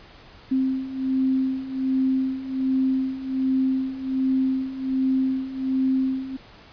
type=beating tone pair; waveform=sine; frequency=262.1 / 263.4 Hz; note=C4 / C4; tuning=+3 / +12 cents; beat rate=1.3 Hz; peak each=-26 / -22 dBFS; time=0.51-6.37 s; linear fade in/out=10 ms; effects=pink hiss -48 dBFS RMS until 6.72 s + resampled to 11025 Hz